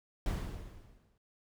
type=noise with exponential decay; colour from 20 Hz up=brown; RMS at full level=-31 dBFS; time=0.26-1.18 s; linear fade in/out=2 ms; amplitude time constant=200 ms; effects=none